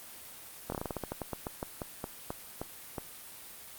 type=slowing click train; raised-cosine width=1 ms; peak=-20 dBFS; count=19; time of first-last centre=0.7-2.982 s; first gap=22 ms; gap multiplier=1.18; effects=white hiss -48 dBFS RMS until 3.78 s + Opus 32 kbps